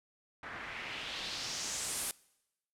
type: noise with low-pass filter sweep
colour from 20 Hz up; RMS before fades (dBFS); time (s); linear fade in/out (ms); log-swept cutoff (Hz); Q
white; -40; 0.43-2.11; 0; 1500 to 11000; 2.2
effects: noise-tail reverb RT60 0.9 s tail -23 dB re dry